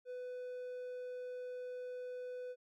triangle tone, 499 Hz, B4, 18 cents sharp, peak -40 dBFS, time 0.05-2.56 s, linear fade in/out 50 ms, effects none

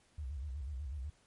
sine tone with vibrato, 69.3 Hz, C#2, in tune, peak -38 dBFS, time 0.18-1.1 s, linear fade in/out 5 ms, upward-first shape square, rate 8.1 Hz, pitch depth 150 cents each way, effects pink hiss -69 dBFS RMS until 1.26 s + MP3 48 kbps

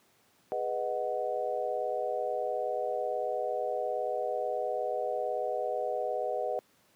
sine chord, G# minor seventh, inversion none, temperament equal, 415.3 / 493.9 / 622.3 / 740 Hz, G#4 / B4 / D#5 / F#5, 0 / 0 / 0 / 0 cents, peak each -38 / -34 / -34 / -35 dBFS, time 0.52-6.59 s, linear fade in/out 0 ms, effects pink hiss -66 dBFS RMS until 6.95 s + high-pass 150 Hz 12 dB/octave

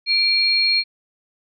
sine tone pair together, 2349 / 4271 Hz, D7 / C8, 0 / +35 cents, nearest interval minor seventh, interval 1035 cents, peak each -20 / -16 dBFS, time 0.06-0.84 s, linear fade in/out 50 ms, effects none

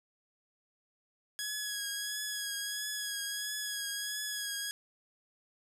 10% pulse tone with vibrato, 1669 Hz, G#6, 8 cents sharp, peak -26 dBFS, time 1.39-4.71 s, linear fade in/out 0 ms, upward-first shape triangle, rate 1.5 Hz, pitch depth 36 cents each way, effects none

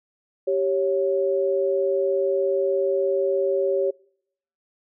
sine tone pair together, 390 / 553.2 Hz, G4 / C#5, -9 / -4 cents, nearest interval tritone, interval 605 cents, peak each -22 / -22 dBFS, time 0.47-3.91 s, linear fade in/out 10 ms, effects noise-tail reverb RT60 0.7 s tail -25 dB re dry

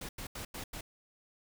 pink noise bursts at uneven times, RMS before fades -42 dBFS, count 5, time 0.01-0.09 / 0.18-0.27 / 0.35-0.45 / 0.54-0.64 / 0.73-0.81 s, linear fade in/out 5 ms, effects none

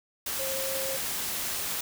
sine tone in noise, 535 Hz, C5, 38 cents sharp, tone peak -33 dBFS, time 0.39-0.97 s, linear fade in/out 5 ms, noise white, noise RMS -32 dBFS, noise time 0.26-1.81 s, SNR -4 dB, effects none

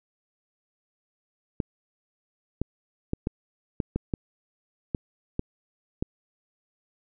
clicks, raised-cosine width 3 ms, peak -13 dBFS, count 10, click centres 1.602 / 2.616 / 3.134 / 3.271 / 3.802 / 3.96 / 4.138 / 4.948 / 5.394 / 6.025 s, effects none

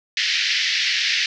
pink band-pass noise, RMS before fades -21 dBFS, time 0.17-1.26 s, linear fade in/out 2 ms, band 1800 to 5500 Hz, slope 48 dB/octave, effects none

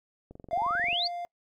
click train, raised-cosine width 2 ms, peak -32 dBFS, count 15, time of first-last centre 0.31-0.929 s, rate 22.6 Hz
triangle tone, 698.5 Hz, F5, in tune, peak -31 dBFS, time 0.51-1.25 s, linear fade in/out 0 ms
sine exponential sweep, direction up, 620 to 4783 Hz, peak -26 dBFS, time 0.52-1.08 s, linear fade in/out 10 ms
effects noise-tail reverb RT60 0.1 s tail -26 dB re dry

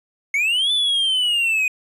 triangle linear two-way sweep, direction up then down, 2162 to 3520 to 2475 Hz, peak -15 dBFS, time 0.34-1.68 s, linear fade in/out 2 ms, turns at 0.72 s, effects resampled to 32000 Hz

